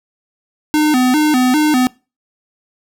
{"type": "tone with vibrato", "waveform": "square", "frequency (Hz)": 277.2, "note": "C#4", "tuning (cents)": 0, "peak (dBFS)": -11, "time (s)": [0.74, 1.87], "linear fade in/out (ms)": 0, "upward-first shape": "square", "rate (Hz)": 2.5, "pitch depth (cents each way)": 160, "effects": ["noise-tail reverb RT60 0.3 s tail -23 dB re dry"]}